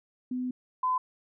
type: tone pair in turn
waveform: sine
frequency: 251.8 / 1016.3 Hz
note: B3 / B5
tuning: +34 / +49 cents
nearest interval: 2 octaves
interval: 2415 cents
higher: second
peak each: -29 / -24 dBFS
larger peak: second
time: 0.31-0.51 / 0.83-0.98 s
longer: first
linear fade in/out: 5 ms
effects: none